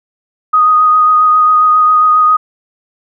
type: tone with vibrato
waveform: sine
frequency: 1244.5 Hz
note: D#6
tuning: in tune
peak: -5 dBFS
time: 0.53-2.37 s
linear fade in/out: 10 ms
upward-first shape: sine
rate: 7.4 Hz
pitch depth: 15 cents each way
effects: none